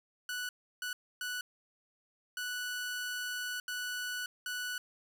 sawtooth tone bursts at uneven times, 1480 Hz, F#6, in tune, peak -32 dBFS, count 6, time 0.29-0.49 / 0.82-0.93 / 1.21-1.41 / 2.37-3.6 / 3.68-4.26 / 4.46-4.78 s, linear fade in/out 2 ms, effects none

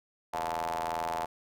sawtooth ring-modulated tone, 82.5 Hz, E2, 2 cents sharp, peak -24 dBFS, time 0.33-1.26 s, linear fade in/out 10 ms, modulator 795 Hz, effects none

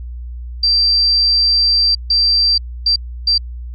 sine tone bursts at uneven times, 4699 Hz, D8, in tune, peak -10 dBFS, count 4, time 0.63-1.95 / 2.1-2.58 / 2.86-2.96 / 3.27-3.38 s, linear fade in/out 5 ms, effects added 60 Hz sine -25 dBFS peak until 3.74 s

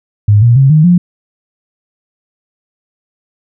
sine tone with pitch steps, 103.83 / 118.58 / 135.43 / 154.67 / 176.65 Hz, G#2 / A#2 / C#3 / D#3 / F3, 0 / +30 / -40 / -10 / +20 cents, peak -3 dBFS, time 0.28-0.98 s, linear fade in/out 5 ms, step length 140 ms, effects none

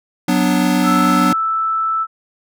square chord, B minor, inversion second, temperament equal, 185 / 246.9 / 293.7 Hz, F#3 / B3 / D4, 0 / 0 / 0 cents, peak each -18 dBFS, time 0.28-1.33 s, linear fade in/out 5 ms
sine tone, 1318.5 Hz, E6, in tune, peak -15 dBFS, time 0.83-2.07 s, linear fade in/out 50 ms
effects none

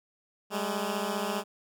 10% pulse beating tone pair, 197.5 / 212.5 Hz, G3 / G#3, +13 / +40 cents, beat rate 15 Hz, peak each -24 / -24 dBFS, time 0.5-1.44 s, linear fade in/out 50 ms, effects none

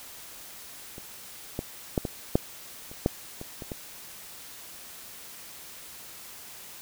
clicks, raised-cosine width 2 ms, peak -28 / -16 / -10 / -16 / -6 / -30 / -8 / -24 / -24 / -20 dBFS, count 10, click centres 0.981 / 1.591 / 1.978 / 2.052 / 2.355 / 2.915 / 3.061 / 3.414 / 3.622 / 3.718 s, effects white hiss -45 dBFS RMS until 6.81 s

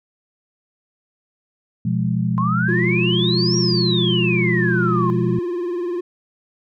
sine chord, F diminished, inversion second, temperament equal with one note detuned, 123.47 / 173.51 / 207.7 Hz, Cb3 / F3 / Ab3, 0 / -11 / 0 cents, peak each -21 / -21 / -23 dBFS, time 1.85-5.39 s, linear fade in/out 5 ms
sine exponential two-way sweep, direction up then down, 1041 to 5710 to 1041 Hz, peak -20 dBFS, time 2.38-5.1 s, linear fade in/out 0 ms, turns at 3.57 s
triangle tone with vibrato, 351 Hz, F4, 9 cents sharp, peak -19 dBFS, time 2.68-6.01 s, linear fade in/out 10 ms, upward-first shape triangle, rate 20 Hz, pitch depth 84 cents each way
effects none

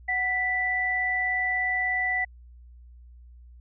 sine tone pair together, 741.1 / 1975.5 Hz, F#5 / B6, +3 / 0 cents, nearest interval octave + perfect fourth, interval 1697 cents, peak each -31 / -24 dBFS, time 0.08-2.25 s, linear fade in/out 10 ms, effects added 60 Hz sine -46 dBFS peak until 3.6 s

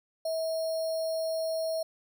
sine tone with sample-and-hold, 646 Hz, E5, 35 cents flat, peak -28 dBFS, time 0.25-1.83 s, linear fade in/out 5 ms, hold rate 4900 Hz, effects none

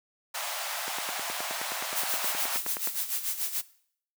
pink high-pass noise, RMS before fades -34 dBFS, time 0.34-2.58 s, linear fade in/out 10 ms, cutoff 620 Hz, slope 48 dB/octave
click train, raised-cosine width 0.5 ms, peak -18 dBFS, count 20, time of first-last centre 0.88-2.874 s, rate 9.53 Hz
blue noise with tremolo, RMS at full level -29 dBFS, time 1.95-3.62 s, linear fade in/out 20 ms, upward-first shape sine, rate 6.9 Hz, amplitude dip 70%
effects noise-tail reverb RT60 0.6 s tail -19 dB re dry + high-pass 200 Hz 12 dB/octave

